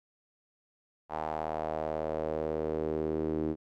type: tone with band-pass filter sweep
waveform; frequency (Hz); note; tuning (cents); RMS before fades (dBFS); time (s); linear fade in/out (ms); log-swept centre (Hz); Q
sawtooth; 78.2; D#2; +9; -33; 1.09-3.56; 50; 830 to 330; 3.3
effects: none